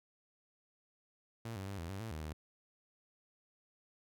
sawtooth tone with pitch steps, 114.6 / 96.3 / 99.1 / 83.3 / 97.3 / 111.9 / 78 / 76.9 Hz, A#2 / G2 / G2 / E2 / G2 / A2 / D#2 / D#2, -29 / -30 / +19 / +19 / -12 / +30 / +5 / -20 cents, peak -37 dBFS, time 1.45-2.33 s, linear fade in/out 5 ms, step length 110 ms, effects none

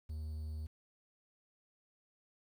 triangle tone with quantisation, 77.4 Hz, D#2, 9 cents flat, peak -37 dBFS, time 0.09-0.67 s, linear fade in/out 10 ms, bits 11, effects none

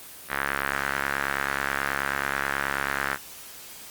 sawtooth tone with band-pass filter, 69.3 Hz, C#2, in tune, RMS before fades -28 dBFS, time 0.28-3.18 s, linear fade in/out 50 ms, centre 1600 Hz, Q 3.1, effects white hiss -43 dBFS RMS until 3.9 s + Opus 24 kbps

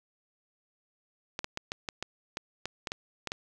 clicks, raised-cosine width 0.2 ms, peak -16 dBFS, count 12, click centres 1.391 / 1.444 / 1.574 / 1.719 / 1.888 / 2.026 / 2.371 / 2.656 / 2.872 / 2.919 / 3.273 / 3.319 s, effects none

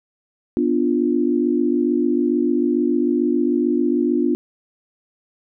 sine chord, B diminished, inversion none, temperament equal, 246.9 / 293.7 / 349.2 Hz, B3 / D4 / F4, 0 / 0 / 0 cents, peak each -20 dBFS, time 0.57-4.35 s, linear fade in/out 0 ms, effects none

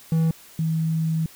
triangle / sine tone pair in turn, 162.1 / 160.79 Hz, E3 / E3, -29 / -43 cents, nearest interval unison, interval 14 cents, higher first, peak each -15 / -20 dBFS, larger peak first, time 0.12-0.31 / 0.59-1.26 s, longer second, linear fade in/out 2 ms, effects white hiss -48 dBFS RMS until 1.35 s

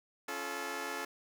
10% pulse chord, Db augmented, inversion none, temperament just, 277.2 / 346.5 / 433.1 Hz, Db4 / F4 / A4, 0 / -14 / -27 cents, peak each -35 / -35 / -32 dBFS, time 0.28-1.05 s, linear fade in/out 5 ms, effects none

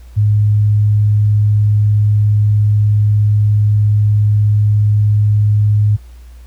sine tone, 104.8 Hz, G#2, 16 cents sharp, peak -8 dBFS, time 0.16-5.97 s, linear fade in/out 20 ms, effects added 60 Hz sine -33 dBFS peak until 6.46 s + pink hiss -51 dBFS RMS until 6.46 s

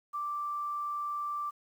sine tone with quantisation, 1174.7 Hz, D6, in tune, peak -32 dBFS, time 0.13-1.51 s, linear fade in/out 20 ms, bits 10, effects none

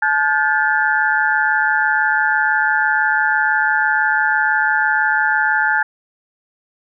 sine tone cluster, 864 / 1430 / 1576 / 1734 Hz, A5 / F6 / G6 / A6, -32 / +41 / +9 / -26 cents, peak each -19 dBFS, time 0.02-5.83 s, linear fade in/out 5 ms, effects none

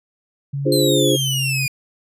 sine tone with pitch glide, 140 to 134.3 Hz, C#3 to C3, +18 to +46 cents, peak -21 dBFS, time 0.53-1.67 s, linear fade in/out 10 ms, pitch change -72 cents, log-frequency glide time 0.84-1.32 s
sine chord, D half-diminished seventh, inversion none, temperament equal, 293.7 / 349.2 / 415.3 / 523.3 Hz, D4 / F4 / Ab4 / C5, 0 / 0 / 0 / 0 cents, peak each -20 dBFS, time 0.65-1.17 s, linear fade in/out 20 ms
sawtooth exponential sweep, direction down, 4186 to 2407 Hz, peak -17 dBFS, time 0.72-1.68 s, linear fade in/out 2 ms
effects resampled to 32000 Hz

